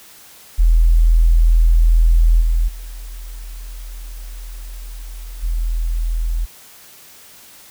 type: tone with level steps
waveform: sine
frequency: 41.2 Hz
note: E1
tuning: in tune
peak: -8 / -12 / -28 / -16 dBFS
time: 0.58-6.46 s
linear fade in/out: 20 ms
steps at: 2.4 / 2.67 / 5.42 s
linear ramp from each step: 20 ms
effects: white hiss -43 dBFS RMS until 7.7 s